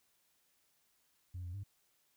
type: tone with pitch steps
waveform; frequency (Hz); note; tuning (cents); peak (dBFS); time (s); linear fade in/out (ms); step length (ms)
sine; 89.8 / 87.9 / 99.4; F2 / F2 / G2; +49 / +12 / +25; -39; 1.34-1.637; 10; 99
effects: tanh soft clip ceiling -38 dBFS + white hiss -75 dBFS RMS until 2.16 s